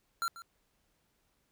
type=tone with echo; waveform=square; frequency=1369 Hz; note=F6; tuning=35 cents flat; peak=-31 dBFS; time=0.22-0.28 s; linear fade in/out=0 ms; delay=140 ms; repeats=1; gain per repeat=-15 dB; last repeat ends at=0.42 s; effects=pink hiss -75 dBFS RMS until 1.51 s

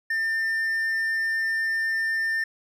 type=tone; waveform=triangle; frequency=1798 Hz; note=A6; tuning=37 cents sharp; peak=-21 dBFS; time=0.1-2.44 s; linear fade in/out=5 ms; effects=none

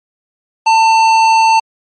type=tone with hard clipping; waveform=sine; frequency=894 Hz; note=A5; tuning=27 cents sharp; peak=-8 dBFS; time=0.66-1.6 s; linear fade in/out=10 ms; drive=12 dB; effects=MP3 48 kbps

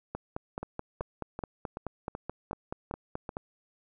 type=two click trains; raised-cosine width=1 ms; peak=-20 / -22 dBFS; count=16 / 8; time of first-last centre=0.15-3.369 / 0.63-3.292 s; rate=4.66 / 2.63 Hz; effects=none

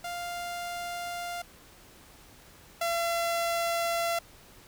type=tone pair in turn; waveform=sawtooth; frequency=698.5 / 679 Hz; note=F5 / F5; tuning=0 / -49 cents; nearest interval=unison; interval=49 cents; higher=first; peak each=-30 / -23 dBFS; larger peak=second; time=0.04-1.42 / 2.81-4.19 s; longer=neither; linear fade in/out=5 ms; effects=pink hiss -54 dBFS RMS until 4.67 s

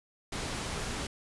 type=low-pass noise; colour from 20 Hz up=pink; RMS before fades=-36 dBFS; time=0.32-1.07 s; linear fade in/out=5 ms; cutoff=9600 Hz; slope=12 dB/octave; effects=resampled to 24000 Hz

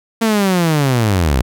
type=linear sweep; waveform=sawtooth; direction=down; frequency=229.6 to 56.8 Hz; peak=-8 dBFS; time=0.21-1.42 s; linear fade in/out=10 ms; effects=none

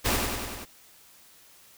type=noise with echo; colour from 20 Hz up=pink; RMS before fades=-25 dBFS; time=0.04-0.17 s; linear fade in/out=20 ms; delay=97 ms; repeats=5; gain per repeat=-3 dB; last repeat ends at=0.655 s; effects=white hiss -55 dBFS RMS until 1.77 s

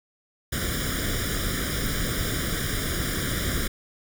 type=noise with comb filter; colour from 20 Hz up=pink; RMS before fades=-27 dBFS; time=0.52-3.68 s; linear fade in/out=10 ms; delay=0.57 ms; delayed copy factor=+1; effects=none

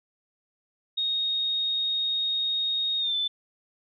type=tone with pitch glide; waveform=sine; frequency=3729 to 3520 Hz; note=A#7 to A7; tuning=0 to 0 cents; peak=-24 dBFS; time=0.97-3.28 s; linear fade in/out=10 ms; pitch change=-100 cents; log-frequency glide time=2.99-3.15 s; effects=none

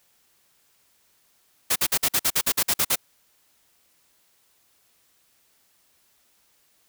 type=noise bursts; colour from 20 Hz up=white; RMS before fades=-21 dBFS; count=12; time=1.7-2.958 s; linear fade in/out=10 ms; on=59 ms; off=50 ms; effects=white hiss -64 dBFS RMS until 6.88 s

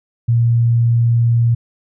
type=tone; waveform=sine; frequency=117.4 Hz; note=A#2; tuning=13 cents sharp; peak=-10 dBFS; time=0.28-1.55 s; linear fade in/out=10 ms; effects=none

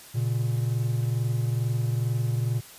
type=tone pair together; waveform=triangle; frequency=117.73 / 140 Hz; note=A#2 / C#3; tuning=+18 / +18 cents; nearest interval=minor third; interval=300 cents; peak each=-22 / -28 dBFS; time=0.14-2.61 s; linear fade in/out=20 ms; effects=white hiss -47 dBFS RMS until 2.78 s + resampled to 32000 Hz

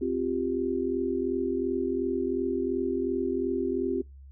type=chord; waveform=sine; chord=C suspended fourth; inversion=none; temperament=equal; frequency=261.6 / 349.2 / 392 Hz; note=C4 / F4 / G4; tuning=0 / 0 / 0 cents; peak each=-30 dBFS; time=0.01-4.02 s; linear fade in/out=10 ms; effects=noise-tail reverb RT60 0.2 s tail -23 dB re dry + added 68 Hz sine -45 dBFS peak until 4.31 s

